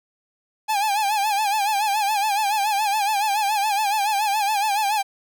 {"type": "tone with vibrato", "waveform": "45% pulse", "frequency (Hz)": 830.6, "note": "G#5", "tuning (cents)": 0, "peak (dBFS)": -19, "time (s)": [0.68, 5.03], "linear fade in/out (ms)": 20, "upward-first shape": "sine", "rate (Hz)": 7.1, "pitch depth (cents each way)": 95, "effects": []}